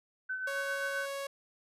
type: tone with tremolo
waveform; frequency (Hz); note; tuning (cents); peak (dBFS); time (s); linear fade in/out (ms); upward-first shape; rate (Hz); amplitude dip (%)
sine; 1519; F#6; +45; -32; 0.29-1.06; 10; sine; 7.6; 45
type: tone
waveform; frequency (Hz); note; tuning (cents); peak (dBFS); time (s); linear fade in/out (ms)
sawtooth; 554.4; C#5; 0; -32; 0.47-1.27; 5
effects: resampled to 32000 Hz